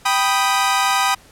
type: chord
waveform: sawtooth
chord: G augmented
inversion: none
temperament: equal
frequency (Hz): 784 / 987.8 / 1244.5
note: G5 / B5 / D#6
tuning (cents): 0 / 0 / 0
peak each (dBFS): -16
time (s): 0.05-1.15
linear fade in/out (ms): 10
effects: pink hiss -48 dBFS RMS until 1.31 s + low-pass 12000 Hz 12 dB/octave